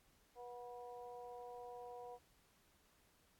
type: harmonic tone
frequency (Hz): 243.5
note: B3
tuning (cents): -24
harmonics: 2 / 3 / 4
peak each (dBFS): -52 / -53 / -58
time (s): 0.35-2.19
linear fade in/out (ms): 50
effects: pink hiss -73 dBFS RMS until 3.39 s + AAC 64 kbps